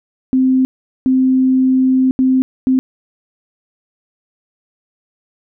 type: tone bursts at uneven times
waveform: sine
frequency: 260 Hz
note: C4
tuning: 11 cents flat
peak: -9 dBFS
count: 4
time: 0.33-0.65 / 1.06-2.11 / 2.19-2.42 / 2.67-2.79 s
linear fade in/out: 0 ms
effects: none